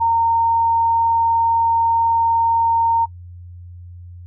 sine tone, 919 Hz, A#5, 25 cents flat, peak -13 dBFS, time 0-3.06 s, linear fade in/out 20 ms, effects noise-tail reverb RT60 0.1 s tail -25 dB re dry + added 88 Hz sine -34 dBFS peak until 4.26 s

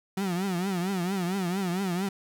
35% pulse tone with vibrato, 185 Hz, F#3, in tune, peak -25 dBFS, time 0.17-2.09 s, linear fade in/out 5 ms, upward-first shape triangle, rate 4.4 Hz, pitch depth 160 cents each way, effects none

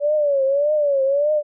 sine tone with vibrato, 571 Hz, D5, 49 cents flat, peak -15 dBFS, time 0-1.43 s, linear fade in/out 50 ms, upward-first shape triangle, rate 1.7 Hz, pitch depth 130 cents each way, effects none

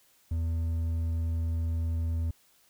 triangle tone with hard clipping, 82.3 Hz, E2, 2 cents flat, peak -28 dBFS, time 0.31-2.31 s, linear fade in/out 5 ms, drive 7 dB, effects white hiss -64 dBFS RMS until 2.69 s

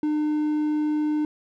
triangle tone, 302.3 Hz, D#4, 50 cents flat, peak -19 dBFS, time 0.03-1.25 s, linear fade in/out 2 ms, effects none

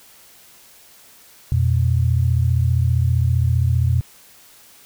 sine tone pair together, 86.2 / 121.39 Hz, F2 / B2, -22 / -29 cents, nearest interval tritone, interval 593 cents, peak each -17 dBFS, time 1.52-4.01 s, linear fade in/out 0 ms, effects white hiss -48 dBFS RMS until 4.85 s

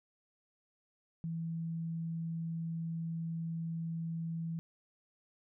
sine tone, 164.81 Hz, E3, in tune, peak -35 dBFS, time 1.24-4.59 s, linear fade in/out 0 ms, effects none

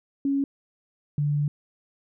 sine tone pair in turn, 277.2 / 146.33 Hz, C#4 / D3, 0 / -6 cents, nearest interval major seventh, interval 1106 cents, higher first, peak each -21 dBFS, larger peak neither, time 0.25-0.44 / 1.18-1.48 s, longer second, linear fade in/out 2 ms, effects none

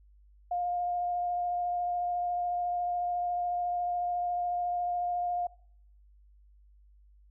sine tone with vibrato, 708 Hz, F5, 23 cents sharp, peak -28 dBFS, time 0.51-5.47 s, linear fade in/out 5 ms, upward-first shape sine, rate 14 Hz, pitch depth 11 cents each way, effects noise-tail reverb RT60 0.6 s tail -22 dB re dry + added 50 Hz sine -56 dBFS peak until 7.3 s

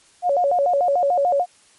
sine tone with vibrato, 633 Hz, D#5, 30 cents sharp, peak -15 dBFS, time 0.22-1.46 s, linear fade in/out 50 ms, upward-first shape square, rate 6.8 Hz, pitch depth 210 cents each way, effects white hiss -54 dBFS RMS until 1.78 s + MP3 48 kbps

